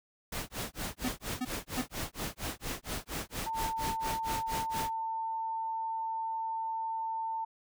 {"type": "noise with tremolo", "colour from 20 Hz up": "pink", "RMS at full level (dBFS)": -35, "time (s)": [0.32, 4.93], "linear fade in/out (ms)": 5, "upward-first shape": "sine", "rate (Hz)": 4.3, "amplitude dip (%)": 100}
{"type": "tone bursts", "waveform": "square", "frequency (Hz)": 252.7, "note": "B3", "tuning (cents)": 40, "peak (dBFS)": -31, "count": 3, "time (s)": [1.04, 1.818], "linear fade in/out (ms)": 10, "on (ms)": 46, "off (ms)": 320}
{"type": "tone", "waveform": "sine", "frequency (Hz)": 897, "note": "A5", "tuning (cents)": 33, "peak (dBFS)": -32, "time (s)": [3.46, 7.45], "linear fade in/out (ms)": 10}
{"effects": []}